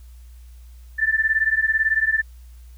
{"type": "beating tone pair", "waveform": "sine", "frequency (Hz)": [1760, 1778], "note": ["A6", "A6"], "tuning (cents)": [0, 18], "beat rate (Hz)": 18, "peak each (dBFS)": -20, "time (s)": [0.98, 2.22], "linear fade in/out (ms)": 20, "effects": ["added 60 Hz sine -40 dBFS peak until 2.77 s", "white hiss -59 dBFS RMS until 2.77 s"]}